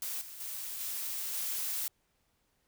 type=noise with level steps; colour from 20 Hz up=blue; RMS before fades=-37 / -47 / -40 / -37 / -35 dBFS; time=0.02-1.88 s; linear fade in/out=2 ms; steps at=0.21 / 0.4 / 0.8 / 1.34 s; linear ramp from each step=5 ms; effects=pink hiss -75 dBFS RMS until 2.67 s